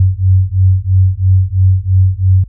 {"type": "beating tone pair", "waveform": "sine", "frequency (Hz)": [92.5, 95.5], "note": ["F#2", "G2"], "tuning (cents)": [0, -45], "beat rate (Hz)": 3, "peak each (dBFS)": -10, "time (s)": [0, 2.44], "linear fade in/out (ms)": 5, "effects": ["added 50 Hz sine -30 dBFS peak until 2.48 s"]}